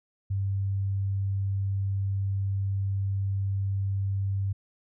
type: tone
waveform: sine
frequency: 98 Hz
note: G2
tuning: in tune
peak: -25 dBFS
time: 0.3-4.53 s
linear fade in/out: 10 ms
effects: none